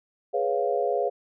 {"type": "chord", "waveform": "sine", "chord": "C# dominant seventh", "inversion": "second", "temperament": "equal", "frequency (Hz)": [415.3, 493.9, 554.4, 698.5], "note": ["G#4", "B4", "C#5", "E#5"], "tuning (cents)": [0, 0, 0, 0], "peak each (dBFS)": -28, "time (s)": [0.33, 1.1], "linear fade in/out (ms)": 20, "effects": []}